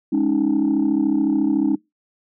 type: chord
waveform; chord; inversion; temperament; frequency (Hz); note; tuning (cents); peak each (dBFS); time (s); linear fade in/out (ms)
sine; Ab suspended fourth; none; equal; 207.7 / 277.2 / 311.1; Ab3 / Db4 / Eb4; 0 / 0 / 0; -22 / -18 / -18; 0.12-1.76; 10
effects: noise-tail reverb RT60 0.2 s tail -24 dB re dry + tanh soft clip ceiling -11 dBFS